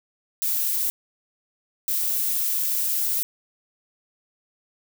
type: noise bursts at uneven times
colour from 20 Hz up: violet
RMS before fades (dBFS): -24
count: 2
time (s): 0.42-0.9 / 1.88-3.23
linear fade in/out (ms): 0
effects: none